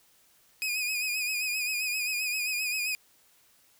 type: tone with vibrato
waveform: sawtooth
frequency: 2489 Hz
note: D#7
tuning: in tune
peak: -25 dBFS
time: 0.62-2.95 s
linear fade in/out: 0 ms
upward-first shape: sine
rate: 7.6 Hz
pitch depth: 56 cents each way
effects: white hiss -63 dBFS RMS until 3.79 s